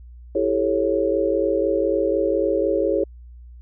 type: chord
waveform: sine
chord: A dominant seventh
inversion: second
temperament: just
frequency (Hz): 330 / 396 / 440 / 550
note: E4 / G4 / A4 / C#5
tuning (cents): +2 / +18 / 0 / -14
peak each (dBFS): -24 / -23 / -24 / -22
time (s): 0.35-3.04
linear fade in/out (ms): 5
effects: added 60 Hz sine -39 dBFS peak until 3.61 s